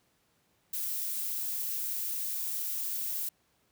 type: noise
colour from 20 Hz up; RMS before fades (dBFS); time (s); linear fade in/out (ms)
violet; -34; 0.73-3.29; 5
effects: pink hiss -71 dBFS RMS until 3.71 s + high-pass 80 Hz 12 dB/octave